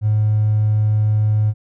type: tone with hard clipping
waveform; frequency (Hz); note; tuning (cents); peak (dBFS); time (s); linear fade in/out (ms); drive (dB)
triangle; 106.7; G#2; +47; -13; 0.01-1.54; 50; 3
effects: none